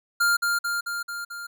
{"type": "tone with echo", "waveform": "square", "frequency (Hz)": 1400, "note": "F6", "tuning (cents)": 4, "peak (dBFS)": -19, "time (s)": [0.2, 0.37], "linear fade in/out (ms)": 10, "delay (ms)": 220, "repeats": 5, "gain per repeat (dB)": -3, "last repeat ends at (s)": 1.47, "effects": []}